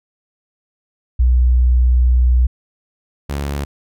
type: tone pair in turn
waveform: sine / sawtooth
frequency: 61.74 / 70.95 Hz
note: B1 / C#2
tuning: 0 / +41 cents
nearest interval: major second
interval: 241 cents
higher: second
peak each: -9 / -16 dBFS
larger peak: first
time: 1.19-2.47 / 3.29-3.65 s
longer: first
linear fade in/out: 10 ms
effects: none